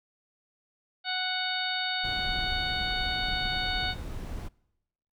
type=harmonic tone; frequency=740 Hz; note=F#5; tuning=in tune; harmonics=1 / 2 / 3 / 4 / 5 / 6; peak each=-35 / -34 / -38 / -38 / -34 / -36 dBFS; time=1.04-3.95 s; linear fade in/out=50 ms
type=noise; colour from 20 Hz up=brown; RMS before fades=-36 dBFS; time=2.03-4.49 s; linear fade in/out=20 ms
effects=noise-tail reverb RT60 0.9 s tail -25 dB re dry